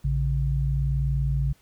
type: tone pair together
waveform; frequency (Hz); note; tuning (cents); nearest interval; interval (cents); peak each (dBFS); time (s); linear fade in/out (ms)
sine; 57.83 / 138.59; A#1 / C#3; -13 / 0; octave + minor third; 1513; -24; 0.04-1.53; 10
effects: pink hiss -61 dBFS RMS until 1.61 s